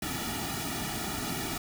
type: noise with comb filter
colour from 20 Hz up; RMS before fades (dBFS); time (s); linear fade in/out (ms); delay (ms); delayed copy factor
pink; -34; 0.02-1.58; 5; 1.9; -1
effects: none